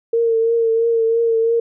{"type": "tone with vibrato", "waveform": "sine", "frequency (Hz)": 457.4, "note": "A#4", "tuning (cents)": -33, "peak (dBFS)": -13, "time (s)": [0.13, 1.6], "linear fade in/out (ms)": 5, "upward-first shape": "triangle", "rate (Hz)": 3, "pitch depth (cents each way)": 34, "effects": []}